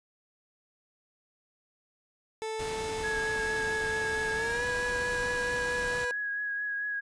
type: tone with pitch glide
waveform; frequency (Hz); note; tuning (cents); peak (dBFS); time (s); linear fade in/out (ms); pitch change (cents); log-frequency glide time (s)
30% pulse; 440 to 491; A4 to B4; 0 to -10; -30; 2.42-6.11; 0; +190; 4.35-4.65
type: noise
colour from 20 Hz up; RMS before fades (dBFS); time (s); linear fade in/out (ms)
pink; -40; 2.59-6.05; 5
type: tone with vibrato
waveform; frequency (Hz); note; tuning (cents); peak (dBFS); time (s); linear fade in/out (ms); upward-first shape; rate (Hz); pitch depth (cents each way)
sine; 1662; G#6; +1; -30; 3.03-7.01; 20; triangle; 4.5; 24
effects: resampled to 22050 Hz